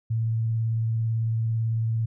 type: tone with vibrato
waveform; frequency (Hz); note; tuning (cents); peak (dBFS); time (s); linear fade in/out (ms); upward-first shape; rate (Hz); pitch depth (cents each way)
sine; 113; A2; +47; -22; 0.1-2.06; 10; square; 18; 16
effects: none